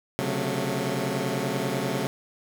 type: tone cluster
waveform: 15% pulse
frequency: 130.5 / 140.7 / 184.4 / 219.8 Hz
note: C3 / C#3 / F#3 / A3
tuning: -4 / +26 / -6 / -2 cents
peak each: -25 dBFS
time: 0.19-2.07 s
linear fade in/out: 0 ms
effects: none